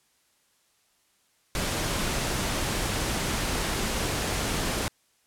pink noise, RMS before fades -28 dBFS, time 1.55-4.88 s, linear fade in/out 0 ms, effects white hiss -67 dBFS RMS until 5.26 s + low-pass 11000 Hz 12 dB/octave

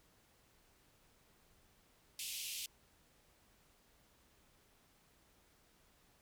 pink band-pass noise, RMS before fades -44 dBFS, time 2.19-2.66 s, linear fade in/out 2 ms, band 2500 to 15000 Hz, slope 48 dB/octave, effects pink hiss -70 dBFS RMS until 6.21 s

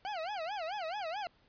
40% pulse tone with vibrato, 733 Hz, F#5, 16 cents flat, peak -35 dBFS, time 0.05-1.27 s, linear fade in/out 0 ms, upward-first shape sine, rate 4.6 Hz, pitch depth 260 cents each way, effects pink hiss -68 dBFS RMS until 1.48 s + resampled to 11025 Hz

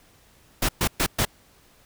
pink noise bursts, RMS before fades -22 dBFS, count 4, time 0.62-1.252 s, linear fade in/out 5 ms, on 68 ms, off 120 ms, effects pink hiss -57 dBFS RMS until 1.85 s

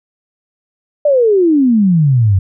sine exponential sweep, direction down, 606 to 91 Hz, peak -7 dBFS, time 1.05-2.39 s, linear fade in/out 5 ms, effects none

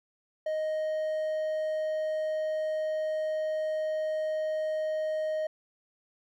triangle tone, 623 Hz, D#5, 2 cents sharp, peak -26 dBFS, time 0.46-5.47 s, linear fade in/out 5 ms, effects none

